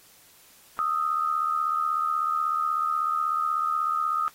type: tone pair together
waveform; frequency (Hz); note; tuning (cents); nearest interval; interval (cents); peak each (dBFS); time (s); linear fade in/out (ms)
sine; 1242.2 / 1318.5; D#6 / E6; -3 / 0; minor second; 103; -24 / -29; 0.79-4.28; 0
effects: white hiss -55 dBFS RMS until 4.34 s + AAC 48 kbps